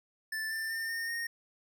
square tone with pitch steps, 1760 / 1782.5 / 1805.3 / 1828.4 / 1851.8 Hz, A6 / A6 / A6 / A#6 / A#6, 0 / +22 / +44 / -34 / -12 cents, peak -34 dBFS, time 0.32-1.27 s, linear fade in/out 5 ms, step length 190 ms, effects none

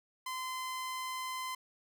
sawtooth tone, 1030 Hz, C6, 28 cents flat, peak -33 dBFS, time 0.26-1.55 s, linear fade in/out 5 ms, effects none

